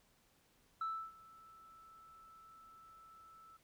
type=tone with ADSR envelope; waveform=sine; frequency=1318.5 Hz; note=E6; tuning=in tune; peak=-34 dBFS; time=0.81-3.57 s; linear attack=4 ms; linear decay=300 ms; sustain=-23 dB; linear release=6 ms; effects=tanh soft clip ceiling -34 dBFS + pink hiss -72 dBFS RMS until 3.63 s